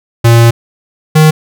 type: tone pair in turn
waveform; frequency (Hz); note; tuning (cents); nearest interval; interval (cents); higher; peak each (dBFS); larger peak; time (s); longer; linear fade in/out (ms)
square; 116.6 / 155.64; A#2 / D#3; +1 / +1; perfect fourth; 500; second; -3; neither; 0.24-0.51 / 1.15-1.31; first; 10
effects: none